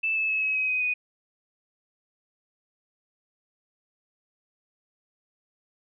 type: tone with pitch steps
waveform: sine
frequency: 2637 / 2611 / 2586 / 2560 / 2535 / 2511 / 2486 Hz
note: E7 / E7 / E7 / D#7 / D#7 / D#7 / D#7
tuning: 0 / -17 / -34 / +49 / +32 / +15 / -2 cents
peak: -23 dBFS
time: 0.03-0.94 s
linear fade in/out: 10 ms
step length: 130 ms
effects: none